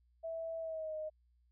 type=tone with pitch glide; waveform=sine; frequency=655 to 620.4 Hz; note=E5 to D#5; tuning=-11 to -5 cents; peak=-38 dBFS; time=0.23-1.1 s; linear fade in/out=20 ms; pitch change=-94 cents; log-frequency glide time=0.59-0.96 s; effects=added 60 Hz sine -68 dBFS peak until 1.51 s